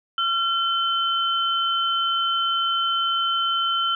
sine tone pair together, 1367 / 3069 Hz, F6 / G7, -37 / -37 cents, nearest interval octave + major second, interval 1400 cents, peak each -22 / -23 dBFS, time 0.18-3.95 s, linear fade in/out 2 ms, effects none

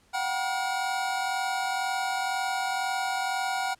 square tone cluster, 722 / 764 / 963 / 1430 Hz, F#5 / G5 / B5 / F6, -43 / -45 / -44 / +41 cents, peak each -36 / -30 / -37 / -34 dBFS, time 0.13-3.75 s, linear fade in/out 20 ms, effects pink hiss -63 dBFS RMS until 3.79 s + low-pass 10000 Hz 12 dB/octave

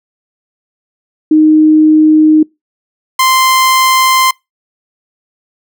sine / sawtooth tone pair in turn, 309.9 / 1042.4 Hz, D#4 / C6, -7 / -7 cents, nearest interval octave + major sixth, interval 2100 cents, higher second, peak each -3 dBFS, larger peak neither, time 1.31-2.43 / 3.19-4.31 s, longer neither, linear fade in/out 5 ms, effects noise-tail reverb RT60 0.2 s tail -25 dB re dry

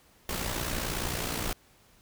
pink noise with amplitude modulation, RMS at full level -30 dBFS, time 0.29-1.53 s, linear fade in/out 2 ms, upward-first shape sine, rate 59.2 Hz, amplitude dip 55%, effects pink hiss -61 dBFS RMS until 2.01 s

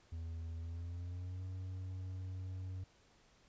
triangle tone with pitch glide, 82.41 to 93.04 Hz, E2 to F#2, 0 to +10 cents, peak -39 dBFS, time 0.12-2.84 s, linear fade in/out 5 ms, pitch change +210 cents, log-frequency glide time 0.59-1.44 s, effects pink hiss -68 dBFS RMS until 3.48 s + resampled to 16000 Hz

